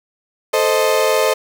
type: chord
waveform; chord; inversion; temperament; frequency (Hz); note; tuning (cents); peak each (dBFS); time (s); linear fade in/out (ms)
35% pulse; A diminished; none; equal; 440 / 523.3 / 622.3; A4 / C5 / Eb5; 0 / 0 / 0; -16; 0.53-1.34; 10
effects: 8-bit